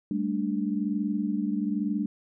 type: chord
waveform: sine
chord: G suspended second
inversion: none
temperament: equal with one note detuned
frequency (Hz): 198.96 / 220 / 293.7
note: G3 / A3 / D4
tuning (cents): +26 / 0 / 0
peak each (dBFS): -29 / -30 / -30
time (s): 0.11-2.06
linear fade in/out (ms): 2
effects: none